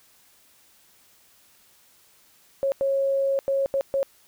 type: tone bursts at uneven times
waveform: sine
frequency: 547 Hz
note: C#5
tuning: 23 cents flat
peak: -20 dBFS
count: 5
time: 2.63-2.72 / 2.81-3.39 / 3.48-3.66 / 3.74-3.81 / 3.94-4.03 s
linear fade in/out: 0 ms
effects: white hiss -58 dBFS RMS until 4.27 s